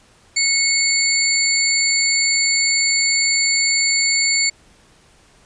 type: tone cluster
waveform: sine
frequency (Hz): 2183 / 4511 / 7220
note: C#7 / C#8 / A8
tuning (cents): -27 / +29 / +44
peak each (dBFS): -19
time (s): 0.36-4.5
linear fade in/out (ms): 10
effects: pink hiss -52 dBFS RMS until 5.45 s + resampled to 22050 Hz